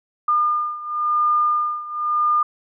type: beating tone pair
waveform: sine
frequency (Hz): 1209 / 1209.95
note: D6 / D#6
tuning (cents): +50 / -49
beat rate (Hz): 0.95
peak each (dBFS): -19 / -22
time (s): 0.28-2.43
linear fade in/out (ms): 5
effects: none